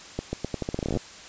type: accelerating click train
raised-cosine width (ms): 2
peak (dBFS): -14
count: 17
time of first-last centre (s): 0.19-0.972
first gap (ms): 140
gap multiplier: 0.83
effects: white hiss -44 dBFS RMS until 1.28 s + resampled to 16000 Hz